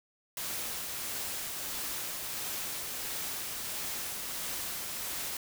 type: noise with tremolo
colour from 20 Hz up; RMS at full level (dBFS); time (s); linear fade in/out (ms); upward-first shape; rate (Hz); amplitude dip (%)
white; -36; 0.37-5.37; 2; triangle; 1.5; 25
effects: none